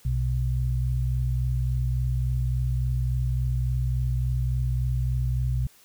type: tone pair together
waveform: sine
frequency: 61.77 / 125.3 Hz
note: B1 / B2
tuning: +1 / +25 cents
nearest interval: octave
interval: 1224 cents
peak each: -25 dBFS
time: 0.05-5.67 s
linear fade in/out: 5 ms
effects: white hiss -56 dBFS RMS until 5.84 s